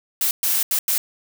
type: noise bursts at uneven times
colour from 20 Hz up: blue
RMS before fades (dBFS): -20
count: 4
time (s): 0.21-0.31 / 0.43-0.63 / 0.71-0.79 / 0.88-0.98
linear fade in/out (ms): 2
effects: none